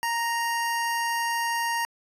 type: tone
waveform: 25% pulse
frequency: 932.3 Hz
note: A#5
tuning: in tune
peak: -21 dBFS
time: 0.03-1.85 s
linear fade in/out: 0 ms
effects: resampled to 32000 Hz